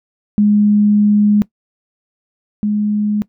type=tone pair in turn; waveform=sine; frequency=207.8 / 209.1 Hz; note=G#3 / G#3; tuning=+1 / +12 cents; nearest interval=unison; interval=11 cents; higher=second; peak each=-8 / -13 dBFS; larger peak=first; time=0.38-1.42 / 2.63-3.22 s; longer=first; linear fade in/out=0 ms; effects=noise-tail reverb RT60 0.1 s tail -20 dB re dry